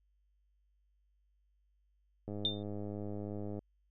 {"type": "click train", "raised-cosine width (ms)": 2, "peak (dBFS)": -29, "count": 136, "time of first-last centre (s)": [2.28, 3.591], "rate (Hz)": 103}
{"type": "tone with exponential decay", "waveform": "sine", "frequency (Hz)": 3605, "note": "A7", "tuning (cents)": 41, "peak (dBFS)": -26, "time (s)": [2.45, 2.63], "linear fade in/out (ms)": 1, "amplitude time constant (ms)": 39}
{"effects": ["added 50 Hz sine -70 dBFS peak until 3.9 s"]}